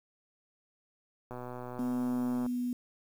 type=click train; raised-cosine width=1 ms; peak=-28 dBFS; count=144; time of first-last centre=1.31-2.463 s; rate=124 Hz
type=tone with pitch glide; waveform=sine; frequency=248.7 to 245.8 Hz; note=B3 to B3; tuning=+12 to -8 cents; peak=-30 dBFS; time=1.79-2.73 s; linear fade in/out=2 ms; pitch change=-20 cents; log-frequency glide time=2.07-2.6 s
effects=9-bit